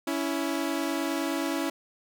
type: tone pair together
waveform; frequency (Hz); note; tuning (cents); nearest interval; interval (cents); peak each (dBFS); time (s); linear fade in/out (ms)
sawtooth; 280 / 329.6; C#4 / E4; +18 / 0; minor third; 282; -26; 0.07-1.7; 5
effects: none